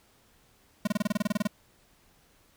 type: tone bursts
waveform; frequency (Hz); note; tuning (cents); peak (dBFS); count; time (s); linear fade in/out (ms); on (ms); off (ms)
square; 207.7; G#3; 0; -24; 13; 0.85-1.473; 5; 23; 27
effects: pink hiss -63 dBFS RMS until 2.56 s